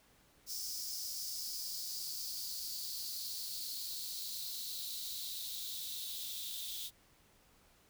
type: noise with high-pass filter sweep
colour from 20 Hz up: blue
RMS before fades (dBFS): -42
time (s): 0.46-6.91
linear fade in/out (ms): 50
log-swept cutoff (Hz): 5300 to 3500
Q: 6.3
effects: pink hiss -67 dBFS RMS until 7.89 s